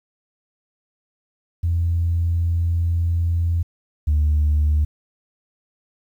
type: tone pair in turn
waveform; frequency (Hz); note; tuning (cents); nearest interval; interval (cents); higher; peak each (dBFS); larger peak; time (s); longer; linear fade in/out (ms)
sine; 84.8 / 75.19; E2 / D2; +50 / +41; major second; 209; first; -16 / -13; second; 1.63-3.63 / 4.07-4.85; first; 10
effects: tanh soft clip ceiling -12 dBFS + 9-bit